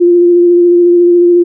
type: tone with vibrato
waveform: sine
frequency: 349.2 Hz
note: F4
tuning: in tune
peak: -3 dBFS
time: 0-1.44 s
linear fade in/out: 20 ms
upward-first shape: sine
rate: 14 Hz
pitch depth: 18 cents each way
effects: none